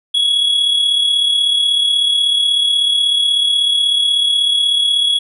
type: tone with amplitude modulation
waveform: triangle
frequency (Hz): 3349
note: G#7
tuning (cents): +14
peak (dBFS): -8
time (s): 0.14-5.19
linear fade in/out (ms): 10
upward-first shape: sine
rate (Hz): 36.3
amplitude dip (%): 45
effects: resampled to 32000 Hz